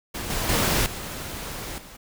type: noise with level steps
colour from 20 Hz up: pink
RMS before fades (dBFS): -32 / -27 / -22 / -34 / -44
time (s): 0.14-1.97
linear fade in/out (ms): 10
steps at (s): 0.3 / 0.49 / 0.86 / 1.78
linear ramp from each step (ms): 2
effects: none